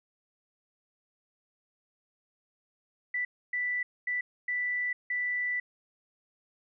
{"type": "tone bursts at uneven times", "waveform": "sine", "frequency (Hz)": 1975.5, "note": "B6", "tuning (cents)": 0, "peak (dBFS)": -28, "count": 5, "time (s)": [[3.14, 3.25], [3.53, 3.83], [4.07, 4.21], [4.48, 4.93], [5.1, 5.6]], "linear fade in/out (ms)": 5, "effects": []}